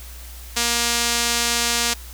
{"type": "tone with band-pass filter", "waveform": "sawtooth", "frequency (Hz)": 236.3, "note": "A#3", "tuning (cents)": 24, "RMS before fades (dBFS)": -21, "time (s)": [0.56, 1.94], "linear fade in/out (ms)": 10, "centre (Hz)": 6400, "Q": 0.79, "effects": ["added 60 Hz sine -36 dBFS peak until 2.13 s", "white hiss -42 dBFS RMS until 2.13 s"]}